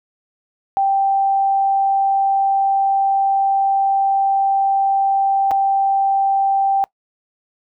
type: tone with dropouts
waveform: sine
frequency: 784 Hz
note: G5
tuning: in tune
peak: -13 dBFS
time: 0.77-6.84 s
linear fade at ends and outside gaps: 0 ms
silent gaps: 5.51-5.515 s
effects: noise-tail reverb RT60 0.1 s tail -23 dB re dry